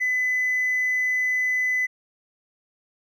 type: tone with hard clipping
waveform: triangle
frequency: 2008 Hz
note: B6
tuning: 28 cents sharp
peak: -20 dBFS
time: 0-1.87 s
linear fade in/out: 20 ms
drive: 2 dB
effects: none